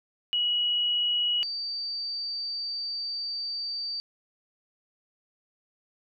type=tone pair in turn; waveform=sine; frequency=2916 / 4629 Hz; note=F#7 / D8; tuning=-26 / -26 cents; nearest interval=minor sixth; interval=800 cents; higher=second; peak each=-23 / -30 dBFS; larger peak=first; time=0.33-1.43 / 1.43-4 s; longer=second; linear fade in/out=0 ms; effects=none